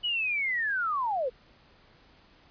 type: linear sweep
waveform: sine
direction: down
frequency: 2981 to 466.2 Hz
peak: -26 dBFS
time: 0.03-1.3 s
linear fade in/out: 20 ms
effects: pink hiss -59 dBFS RMS until 2.5 s + resampled to 11025 Hz